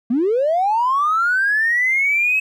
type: linear sweep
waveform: triangle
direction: up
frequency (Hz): 220.9 to 2585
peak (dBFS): -11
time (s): 0.1-2.4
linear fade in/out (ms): 10
effects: tanh soft clip ceiling -12 dBFS